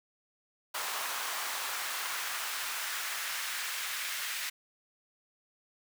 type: noise with high-pass filter sweep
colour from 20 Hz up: pink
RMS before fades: -36 dBFS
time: 0.74-4.5 s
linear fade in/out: 10 ms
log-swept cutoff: 950 to 1900 Hz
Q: 1.3
effects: none